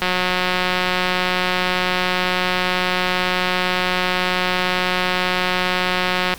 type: click train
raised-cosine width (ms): 0.3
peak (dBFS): -3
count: 1151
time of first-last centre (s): 0.02-6.339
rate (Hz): 182
effects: pink hiss -38 dBFS RMS until 6.38 s